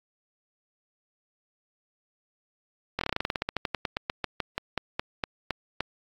slowing click train, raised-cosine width 0.3 ms, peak -11 dBFS, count 27, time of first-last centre 2.99-5.806 s, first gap 22 ms, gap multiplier 1.11, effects AAC 48 kbps

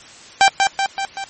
sawtooth tone with echo, 784 Hz, G5, in tune, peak -4 dBFS, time 0.41-0.48 s, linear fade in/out 0 ms, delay 190 ms, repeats 4, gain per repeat -4 dB, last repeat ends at 1.24 s, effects white hiss -41 dBFS RMS until 1.29 s + MP3 32 kbps

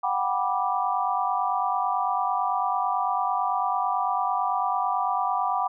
sine chord, G major seventh, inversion third, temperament just, 735 / 784 / 980 / 1176 Hz, F#5 / G5 / B5 / D6, -12 / 0 / -14 / +2 cents, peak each -28 dBFS, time 0.03-5.68 s, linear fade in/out 10 ms, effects none

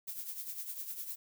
violet noise with tremolo, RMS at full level -39 dBFS, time 0.07-1.16 s, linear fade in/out 10 ms, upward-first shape triangle, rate 9.9 Hz, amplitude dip 70%, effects none

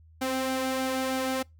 sawtooth tone with flanger, 261.6 Hz, C4, in tune, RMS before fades -29 dBFS, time 0.21-1.43 s, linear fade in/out 10 ms, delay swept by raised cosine 1.3 to 2.5 ms, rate 3.2 Hz, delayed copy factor +0.5, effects noise-tail reverb RT60 0.2 s tail -25 dB re dry + added 80 Hz sine -52 dBFS peak until 1.59 s

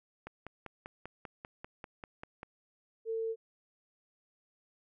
click train, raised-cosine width 0.5 ms, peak -28 dBFS, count 12, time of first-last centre 0.27-2.431 s, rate 5.09 Hz
sine tone, 450 Hz, A4, 39 cents sharp, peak -32 dBFS, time 3.05-3.36 s, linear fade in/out 50 ms
effects none

